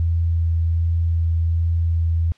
sine tone with vibrato, 83.2 Hz, E2, 17 cents sharp, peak -16 dBFS, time 0-2.32 s, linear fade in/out 0 ms, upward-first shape sine, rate 1.3 Hz, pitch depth 10 cents each way, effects white hiss -57 dBFS RMS until 2.37 s + low-pass 4000 Hz 12 dB/octave

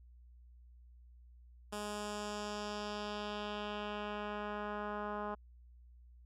10% pulse tone with low-pass filter sweep, 208.1 Hz, G#3, 4 cents sharp, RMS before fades -41 dBFS, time 1.72-5.35 s, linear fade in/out 10 ms, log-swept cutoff 10000 to 1200 Hz, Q 1.6, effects added 60 Hz sine -56 dBFS peak until 6.25 s

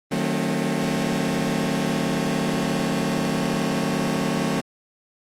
sawtooth chord, D# diminished seventh, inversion none, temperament just, 155.56 / 186.68 / 224 / 268.8 Hz, D#3 / F#3 / A3 / C4, 0 / +16 / +31 / +47 cents, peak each -24 / -23 / -22 / -23 dBFS, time 0.11-4.61 s, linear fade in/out 10 ms, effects low-pass 11000 Hz 12 dB/octave + Opus 24 kbps

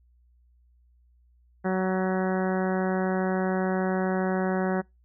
harmonic tone with a mistuned harmonic, 187 Hz, F#3, 19 cents sharp, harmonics 1 / 2 / 3 / 4 / 5 / 6 / 7 / 8 / 9 / 10, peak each -26 / -29 / -32 / -33 / -39 / -41 / -42 / -38 / -40 / -43 dBFS, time 1.64-4.82 s, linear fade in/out 20 ms, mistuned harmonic 10, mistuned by +33 cents, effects noise-tail reverb RT60 0.2 s tail -26 dB re dry + added 60 Hz sine -58 dBFS peak until 5.04 s

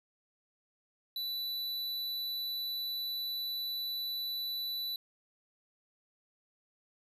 square tone, 3970 Hz, B7, 8 cents sharp, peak -35 dBFS, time 1.16-4.96 s, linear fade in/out 2 ms, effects resampled to 32000 Hz

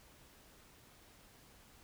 silence, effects pink hiss -62 dBFS RMS until 1.83 s

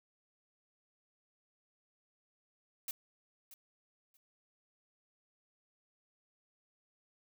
blue noise with echo, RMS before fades -39 dBFS, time 2.88-2.91 s, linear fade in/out 2 ms, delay 630 ms, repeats 2, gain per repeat -15 dB, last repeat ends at 4.17 s, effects none

